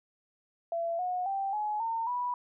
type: tone with pitch steps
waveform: sine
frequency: 674 / 726.6 / 783.2 / 844.3 / 910.1 / 981.1 Hz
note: E5 / F#5 / G5 / G#5 / A#5 / B5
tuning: +38 / -32 / -2 / +28 / -42 / -12 cents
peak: -29 dBFS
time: 0.72-2.34 s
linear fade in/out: 2 ms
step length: 270 ms
effects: none